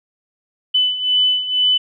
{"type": "beating tone pair", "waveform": "sine", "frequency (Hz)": [3000, 3002.1], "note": ["F#7", "F#7"], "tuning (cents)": [23, 24], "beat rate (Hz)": 2.1, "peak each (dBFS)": [-20, -15], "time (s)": [0.74, 1.78], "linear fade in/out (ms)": 10, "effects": []}